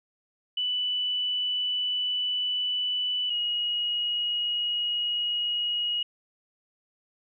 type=tone pair in turn; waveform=sine; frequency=2978 / 2893 Hz; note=F#7 / F#7; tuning=+11 / -40 cents; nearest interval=minor second; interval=51 cents; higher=first; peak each=-25 dBFS; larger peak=neither; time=0.57-3.3 / 3.3-6.03 s; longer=neither; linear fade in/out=5 ms; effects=none